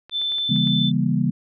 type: clicks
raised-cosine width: 0.3 ms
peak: -26 dBFS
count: 6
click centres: 0.096 / 0.216 / 0.32 / 0.384 / 0.562 / 0.673 s
type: tone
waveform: sine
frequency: 3531 Hz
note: A7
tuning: 5 cents sharp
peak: -21 dBFS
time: 0.11-0.92 s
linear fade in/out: 50 ms
type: chord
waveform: sine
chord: C# diminished seventh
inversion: none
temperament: just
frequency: 138.59 / 166.31 / 199.57 / 239.5 Hz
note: C#3 / E3 / G3 / Bb3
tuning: 0 / +16 / +31 / +47 cents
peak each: -23 dBFS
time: 0.49-1.31 s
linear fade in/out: 10 ms
effects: none